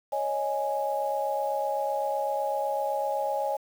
sine chord, C# suspended second, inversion none, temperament equal, 554.4 / 622.3 / 830.6 Hz, C#5 / D#5 / G#5, 0 / 0 / 0 cents, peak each -30 / -32 / -29 dBFS, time 0.12-3.57 s, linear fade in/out 10 ms, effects 8-bit

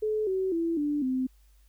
sine tone with pitch steps, 429.7 / 378.4 / 333.3 / 293.5 / 258.5 Hz, A4 / F#4 / E4 / D4 / C4, -41 / +39 / +19 / -1 / -21 cents, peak -25 dBFS, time 0.02-1.27 s, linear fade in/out 10 ms, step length 250 ms, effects added 50 Hz sine -56 dBFS peak until 1.68 s + white hiss -69 dBFS RMS until 1.68 s

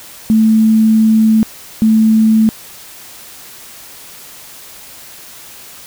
sine tone bursts at uneven times, 220 Hz, A3, in tune, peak -6 dBFS, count 2, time 0.3-1.43 / 1.82-2.49 s, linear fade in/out 0 ms, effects white hiss -35 dBFS RMS until 5.86 s

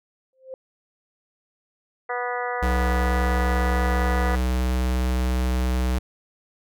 sine tone with exponential growth, 523.3 Hz, C5, in tune, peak -29 dBFS, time 0.33-0.54 s, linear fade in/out 1 ms, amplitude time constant 44 ms
harmonic tone, 245.2 Hz, B3, 12 cents flat, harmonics 2 / 3 / 4 / 5 / 6 / 7 / 8, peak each -30 / -30 / -33 / -33 / -35 / -36 / -34 dBFS, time 2.09-4.36 s, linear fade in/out 10 ms
square tone, 62.9 Hz, B1, 32 cents sharp, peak -21 dBFS, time 2.62-5.99 s, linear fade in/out 10 ms
effects none

